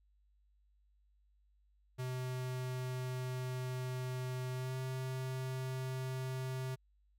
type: tone with pitch glide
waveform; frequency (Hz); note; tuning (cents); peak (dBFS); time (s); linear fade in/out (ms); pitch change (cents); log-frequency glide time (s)
square; 127.6 to 130.06; C3 to C3; -43 to -10; -38; 1.98-6.76; 20; +33; 4.52-4.77
effects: added 50 Hz sine -68 dBFS peak until 7.18 s